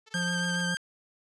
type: tone with tremolo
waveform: 5% pulse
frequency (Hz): 440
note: A4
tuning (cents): 0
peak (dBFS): -36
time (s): 0.06-0.66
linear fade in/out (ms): 20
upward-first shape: sine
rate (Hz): 19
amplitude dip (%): 95
type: tone with vibrato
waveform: sawtooth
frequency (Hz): 1583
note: G6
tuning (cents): +17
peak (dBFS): -26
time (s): 0.14-0.77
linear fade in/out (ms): 0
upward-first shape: triangle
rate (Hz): 7.1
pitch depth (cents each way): 27
type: harmonic tone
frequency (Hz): 175.9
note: F3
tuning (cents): +13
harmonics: 1 / 3 / 5 / 7 / 9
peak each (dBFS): -30 / -41 / -43 / -47 / -48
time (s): 0.14-0.75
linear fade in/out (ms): 10
effects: resampled to 22050 Hz